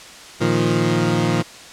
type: chord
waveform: 20% pulse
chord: Bb suspended fourth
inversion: none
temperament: equal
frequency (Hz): 116.54 / 155.56 / 174.61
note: Bb2 / Eb3 / F3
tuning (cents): 0 / 0 / 0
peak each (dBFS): -16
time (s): 0.4-1.43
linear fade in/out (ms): 20
effects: white hiss -39 dBFS RMS until 1.72 s + low-pass 7000 Hz 12 dB/octave